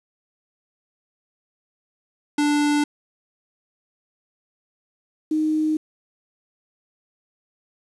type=tone pair in turn; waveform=square / sine; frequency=293.7 / 310.2 Hz; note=D4 / D#4; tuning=0 / -5 cents; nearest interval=minor second; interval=95 cents; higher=second; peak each=-18 dBFS; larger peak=neither; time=2.38-2.84 / 5.31-5.77 s; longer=neither; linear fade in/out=5 ms; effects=resampled to 24000 Hz + 8-bit